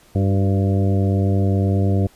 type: harmonic tone with a mistuned harmonic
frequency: 98 Hz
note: G2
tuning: in tune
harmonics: 1 / 2 / 3 / 4 / 5 / 6 / 7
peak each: -16 / -22 / -26 / -28 / -30 / -32 / -33 dBFS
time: 0.15-2.07 s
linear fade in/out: 5 ms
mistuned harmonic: 4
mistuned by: -37 cents
effects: pink hiss -52 dBFS RMS until 2.15 s + resampled to 32000 Hz